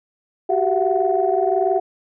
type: tone cluster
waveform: sine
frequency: 372.4 / 393.6 / 675 / 741 Hz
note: F#4 / G4 / E5 / F#5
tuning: +11 / +7 / +41 / +2 cents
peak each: -21 dBFS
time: 0.49-1.8 s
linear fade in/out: 10 ms
effects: tanh soft clip ceiling -5 dBFS